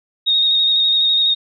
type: tone with vibrato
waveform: sine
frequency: 3729 Hz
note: A#7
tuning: in tune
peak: -12 dBFS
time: 0.26-1.35 s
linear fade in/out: 20 ms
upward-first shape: square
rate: 12 Hz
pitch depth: 18 cents each way
effects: none